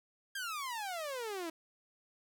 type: exponential sweep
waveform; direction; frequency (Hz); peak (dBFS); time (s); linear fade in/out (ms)
sawtooth; down; 1638 to 316.8; -34; 0.35-1.5; 5
effects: none